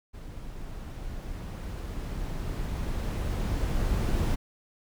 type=noise with level ramp; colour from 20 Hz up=brown; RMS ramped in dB=-41 to -25 dBFS; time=0.13-4.36 s; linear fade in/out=20 ms; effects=none